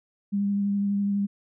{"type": "tone with vibrato", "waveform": "sine", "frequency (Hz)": 201, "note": "G3", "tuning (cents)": 44, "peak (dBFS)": -22, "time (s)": [0.32, 1.27], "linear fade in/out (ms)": 20, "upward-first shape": "sine", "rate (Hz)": 12, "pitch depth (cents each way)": 14, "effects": []}